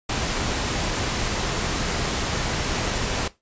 pink noise, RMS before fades -25 dBFS, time 0.09-3.28 s, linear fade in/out 5 ms, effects noise-tail reverb RT60 0.2 s tail -17 dB re dry + resampled to 16000 Hz

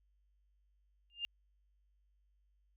sine tone with exponential growth, 2806 Hz, F7, 8 cents sharp, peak -32 dBFS, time 1.1-1.25 s, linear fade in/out 0 ms, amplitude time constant 31 ms, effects added 50 Hz sine -70 dBFS peak until 2.76 s

